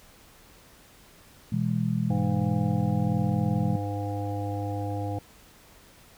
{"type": "chord", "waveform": "sine", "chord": "E major", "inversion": "second", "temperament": "just", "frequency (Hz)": [123.61, 164.81, 206], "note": ["B2", "E3", "G#3"], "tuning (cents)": [2, 0, -14], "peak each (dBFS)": -28, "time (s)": [1.52, 3.76], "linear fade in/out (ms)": 5}
{"type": "harmonic tone", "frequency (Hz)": 101.6, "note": "G#2", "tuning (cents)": -38, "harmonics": [1, 3, 5, 7, 8], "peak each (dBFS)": [-30, -35, -37, -38, -39], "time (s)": [2.1, 5.19], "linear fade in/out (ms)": 5}
{"effects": ["pink hiss -54 dBFS RMS until 6.17 s"]}